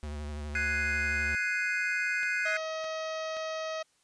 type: tone with vibrato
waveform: square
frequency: 74 Hz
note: D2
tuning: 14 cents sharp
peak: -36 dBFS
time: 0.03-1.35 s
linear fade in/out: 0 ms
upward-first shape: sine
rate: 12 Hz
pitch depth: 39 cents each way
type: chord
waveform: triangle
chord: Ab dominant seventh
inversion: third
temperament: equal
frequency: 1480 / 1661.2 / 2093 / 2489 Hz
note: Gb6 / Ab6 / C7 / Eb7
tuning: 0 / 0 / 0 / 0 cents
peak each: -30 / -33 / -32 / -33 dBFS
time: 0.55-2.57 s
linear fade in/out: 2 ms
type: clicks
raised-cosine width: 0.2 ms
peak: -28 dBFS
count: 3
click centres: 2.232 / 2.843 / 3.368 s
type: harmonic tone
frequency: 636 Hz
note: D#5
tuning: 38 cents sharp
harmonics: 1 / 2 / 3 / 4 / 5 / 6 / 7 / 8 / 9 / 10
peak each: -34 / -40 / -44 / -46 / -48 / -50 / -51 / -52 / -53 / -54 dBFS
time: 2.45-3.83 s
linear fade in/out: 10 ms
effects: white hiss -69 dBFS RMS until 4.03 s + resampled to 22050 Hz